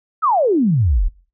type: exponential sweep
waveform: sine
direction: down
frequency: 1360 to 34.65 Hz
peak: -12 dBFS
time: 0.22-1.09 s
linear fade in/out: 20 ms
effects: noise-tail reverb RT60 0.4 s tail -21 dB re dry